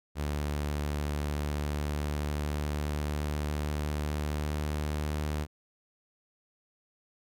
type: tone with pitch glide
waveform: sawtooth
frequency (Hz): 73.6 to 75.15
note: D2 to D2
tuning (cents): +4 to +40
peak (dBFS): -26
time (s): 0.15-5.47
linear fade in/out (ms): 50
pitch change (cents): +36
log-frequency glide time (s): 1.2-5.28
effects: none